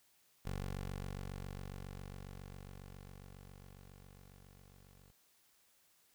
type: tone with level ramp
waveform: 15% pulse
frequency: 47.32 Hz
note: F#1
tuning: 40 cents sharp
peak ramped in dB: -32 to -55 dBFS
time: 0.45-5.12 s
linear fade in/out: 10 ms
effects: white hiss -71 dBFS RMS until 6.14 s